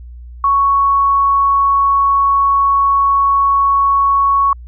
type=tone; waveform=sine; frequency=1111 Hz; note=C#6; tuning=4 cents sharp; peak=-9 dBFS; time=0.44-4.53 s; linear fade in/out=2 ms; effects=added 60 Hz sine -30 dBFS peak until 4.67 s